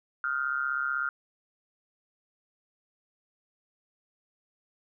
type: tone with amplitude modulation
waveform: sine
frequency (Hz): 1400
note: F6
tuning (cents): +4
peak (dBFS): -23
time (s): 0.24-1.09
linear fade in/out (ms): 2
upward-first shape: sine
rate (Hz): 136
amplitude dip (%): 90
effects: none